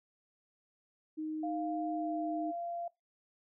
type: tone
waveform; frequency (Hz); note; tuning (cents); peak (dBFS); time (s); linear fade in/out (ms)
sine; 311.1; D#4; 0; -35; 1.17-2.52; 20
type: tone with pitch glide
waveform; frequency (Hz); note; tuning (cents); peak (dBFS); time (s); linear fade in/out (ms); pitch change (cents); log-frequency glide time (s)
sine; 698.5 to 688.5; F5 to F5; 0 to -25; -36; 1.43-2.88; 5; -25; 1.94-2.08
effects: noise-tail reverb RT60 0.2 s tail -22 dB re dry